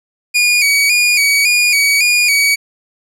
sawtooth tone with vibrato, 2349 Hz, D7, in tune, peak -6 dBFS, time 0.34-2.56 s, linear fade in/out 20 ms, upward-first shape square, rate 1.8 Hz, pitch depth 64 cents each way, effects low-pass 12000 Hz 12 dB/octave + 8-bit

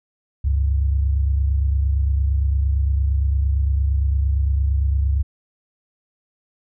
sine tone pair together, 69.25 / 98 Hz, C#2 / G2, -1 / 0 cents, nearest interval tritone, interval 601 cents, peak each -16 / -25 dBFS, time 0.44-5.23 s, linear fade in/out 10 ms, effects none

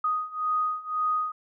sine beating tone pair, 1244.5 / 1246.4 Hz, D#6 / D#6, 0 / +3 cents, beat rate 1.9 Hz, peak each -29 / -27 dBFS, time 0.04-1.32 s, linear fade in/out 5 ms, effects none

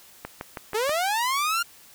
click train, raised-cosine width 0.5 ms, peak -17 dBFS, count 5, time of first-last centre 0.25-0.894 s, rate 6.21 Hz
sawtooth linear sweep, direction up, 408.2 to 1420 Hz, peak -19 dBFS, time 0.74-1.63 s, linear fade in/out 10 ms
effects white hiss -51 dBFS RMS until 1.94 s

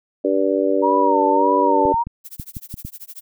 harmonic tone, 97 Hz, G2, 18 cents flat, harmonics 3 / 4 / 5 / 6, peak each -21 / -21 / -21 / -21 dBFS, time 0.24-1.93 s, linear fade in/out 10 ms
sine tone with vibrato, 933 Hz, A#5, 1 cent sharp, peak -16 dBFS, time 0.82-2.04 s, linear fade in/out 20 ms, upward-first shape sine, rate 1.7 Hz, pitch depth 91 cents each way
clicks, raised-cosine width 5 ms, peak -18 dBFS, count 7, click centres 1.854 / 1.942 / 2.07 / 2.398 / 2.568 / 2.741 / 2.85 s
violet noise with tremolo, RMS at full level -34 dBFS, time 2.24-3.21 s, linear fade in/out 20 ms, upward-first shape sine, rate 13 Hz, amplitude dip 100%
effects none

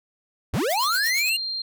square linear sweep, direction up, 48.59 to 2862 Hz, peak -22 dBFS, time 0.53-1.37 s, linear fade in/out 10 ms
blue noise with tremolo, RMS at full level -30 dBFS, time 0.69-1.3 s, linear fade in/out 10 ms, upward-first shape triangle, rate 8.6 Hz, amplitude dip 100%
sine tone, 4186 Hz, C8, in tune, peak -26 dBFS, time 0.77-1.62 s, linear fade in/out 5 ms
effects none

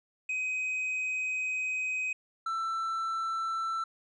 triangle tone pair in turn, 2518 / 1333.9 Hz, D#7 / E6, +20 / +20 cents, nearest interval major seventh, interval 1100 cents, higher first, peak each -28 dBFS, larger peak neither, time 0.29-2.13 / 2.46-3.84 s, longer first, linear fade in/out 5 ms, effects resampled to 22050 Hz

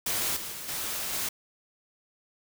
white noise with level steps, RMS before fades -29 / -37 / -39 / -33 / -31 dBFS, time 0.06-1.29 s, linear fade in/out 5 ms, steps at 0.36 / 0.52 / 0.68 / 1.12 s, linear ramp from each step 10 ms, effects none

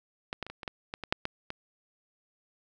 clicks, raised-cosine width 0.3 ms, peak -17 / -18 / -26 / -25 / -24 / -18 / -19 / -21 / -8 / -15 / -20 dBFS, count 11, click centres 0.329 / 0.427 / 0.466 / 0.5 / 0.632 / 0.678 / 0.939 / 1.037 / 1.125 / 1.254 / 1.504 s, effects none

